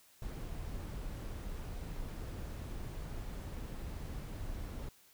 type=noise; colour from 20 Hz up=brown; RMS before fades=-42 dBFS; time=0.22-4.89 s; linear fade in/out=2 ms; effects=white hiss -64 dBFS RMS until 5.13 s